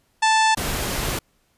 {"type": "harmonic tone", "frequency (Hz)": 880, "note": "A5", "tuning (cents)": 0, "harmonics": [1, 2, 3, 4, 5, 6, 7, 8, 9, 10], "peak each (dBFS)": [-16, -22, -26, -28, -30, -32, -33, -34, -35, -36], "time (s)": [0.22, 0.55], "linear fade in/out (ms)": 10}
{"type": "noise", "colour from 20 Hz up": "pink", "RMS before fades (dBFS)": -25, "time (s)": [0.57, 1.19], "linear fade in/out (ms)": 5}
{"effects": ["pink hiss -65 dBFS RMS until 1.57 s", "resampled to 32000 Hz"]}